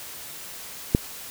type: click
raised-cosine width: 3 ms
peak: -3 dBFS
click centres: 0.949 s
effects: white hiss -39 dBFS RMS until 1.3 s